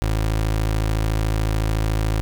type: tone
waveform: 25% pulse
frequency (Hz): 53.8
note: A1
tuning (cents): -38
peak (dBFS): -15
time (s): 0.02-2.21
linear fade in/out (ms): 0
effects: 9-bit

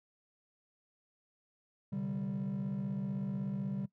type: chord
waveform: triangle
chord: C suspended second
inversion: none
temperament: equal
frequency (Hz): 130.81 / 146.83 / 196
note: C3 / D3 / G3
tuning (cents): 0 / 0 / 0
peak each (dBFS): -39 / -37 / -33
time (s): 1.92-3.86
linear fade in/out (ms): 10
effects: noise-tail reverb RT60 0.1 s tail -21 dB re dry + tanh soft clip ceiling -28 dBFS

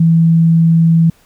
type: tone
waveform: sine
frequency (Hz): 164.81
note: E3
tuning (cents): 0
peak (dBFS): -6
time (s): 0-1.1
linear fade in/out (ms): 5
effects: pink hiss -51 dBFS RMS until 1.25 s

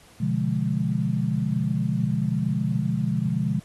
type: chord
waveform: sine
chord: B diminished seventh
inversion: none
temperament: equal with one note detuned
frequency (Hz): 125.7 / 146.83 / 174.61 / 207.7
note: B2 / D3 / F3 / Ab3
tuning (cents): +31 / 0 / 0 / 0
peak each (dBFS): -27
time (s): 0.2-3.6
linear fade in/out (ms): 10
effects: pink hiss -53 dBFS RMS until 3.64 s + AAC 32 kbps

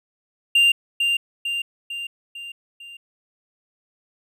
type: tone with echo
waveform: triangle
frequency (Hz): 2789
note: F7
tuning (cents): -3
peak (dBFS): -11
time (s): 0.55-0.72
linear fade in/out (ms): 5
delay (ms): 450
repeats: 5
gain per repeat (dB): -5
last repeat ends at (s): 2.97
effects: none

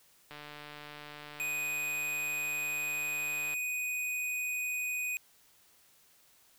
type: click train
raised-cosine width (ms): 0.3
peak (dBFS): -30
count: 479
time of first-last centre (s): 0.31-3.54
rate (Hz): 148
type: tone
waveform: square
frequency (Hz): 2488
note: D#7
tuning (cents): -1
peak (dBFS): -33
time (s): 1.4-5.17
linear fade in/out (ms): 0
effects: white hiss -64 dBFS RMS until 6.58 s

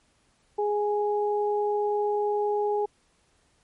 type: tone pair together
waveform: sine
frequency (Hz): 415.3 / 830.6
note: G#4 / G#5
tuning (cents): 0 / 0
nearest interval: octave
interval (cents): 1200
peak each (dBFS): -24 / -28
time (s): 0.58-2.86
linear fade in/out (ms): 10
effects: pink hiss -66 dBFS RMS until 3.63 s + MP3 48 kbps

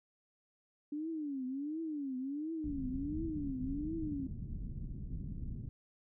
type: tone with vibrato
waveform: sine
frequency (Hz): 288.4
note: D4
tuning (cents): -31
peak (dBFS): -36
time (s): 0.92-4.27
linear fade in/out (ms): 5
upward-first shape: triangle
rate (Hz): 1.4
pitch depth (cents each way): 240
type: low-pass noise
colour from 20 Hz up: pink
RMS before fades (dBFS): -42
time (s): 2.64-5.69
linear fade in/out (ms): 0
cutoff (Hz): 230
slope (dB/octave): 24
effects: none

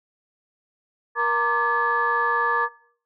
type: tone cluster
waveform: sine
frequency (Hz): 473 / 924 / 1072 / 1176 / 1713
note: A#4 / A#5 / C6 / D6 / A6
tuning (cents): +25 / -16 / +42 / +2 / -47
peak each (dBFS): -29 / -26 / -32 / -23 / -23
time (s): 1.15-2.69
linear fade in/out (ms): 50
effects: noise-tail reverb RT60 0.6 s tail -22 dB re dry + tanh soft clip ceiling -9 dBFS

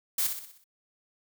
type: noise with echo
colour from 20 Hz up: blue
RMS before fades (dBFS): -27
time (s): 0.18-0.27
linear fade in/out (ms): 5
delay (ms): 62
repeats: 6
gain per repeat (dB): -6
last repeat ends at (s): 0.642
effects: none

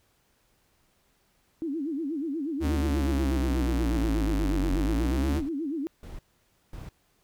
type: tone with vibrato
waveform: sine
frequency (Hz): 301.1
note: D4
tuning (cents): +43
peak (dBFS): -28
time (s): 1.62-5.87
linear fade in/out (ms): 0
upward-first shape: sine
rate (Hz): 8.3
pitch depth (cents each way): 200
type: linear two-way sweep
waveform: 45% pulse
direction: down then up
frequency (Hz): 76.8 to 45.48 to 76.8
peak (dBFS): -25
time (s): 2.6-5.42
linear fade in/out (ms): 50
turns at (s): 4.73
type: noise bursts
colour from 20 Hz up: brown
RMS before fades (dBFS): -40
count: 5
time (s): 3.93-6.89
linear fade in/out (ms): 2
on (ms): 160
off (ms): 540
effects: pink hiss -68 dBFS RMS until 7.23 s

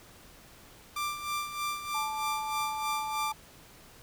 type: tone with tremolo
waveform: sawtooth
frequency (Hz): 1182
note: D6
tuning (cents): +11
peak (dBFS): -26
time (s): 0.96-3.32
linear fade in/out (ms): 5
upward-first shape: sine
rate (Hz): 3.2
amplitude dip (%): 65
type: tone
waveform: sine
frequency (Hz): 870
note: A5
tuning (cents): -20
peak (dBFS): -33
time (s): 1.94-3.33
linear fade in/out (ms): 10
effects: pink hiss -54 dBFS RMS until 4.02 s

